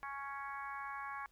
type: harmonic tone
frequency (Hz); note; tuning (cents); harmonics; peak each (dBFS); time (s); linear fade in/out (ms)
277.7; C#4; +3; 3 / 4 / 5 / 6 / 7 / 8; -48 / -44 / -52 / -48 / -58 / -53; 0.03-1.26; 0
effects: added 50 Hz sine -70 dBFS peak until 1.31 s + pink hiss -73 dBFS RMS until 1.31 s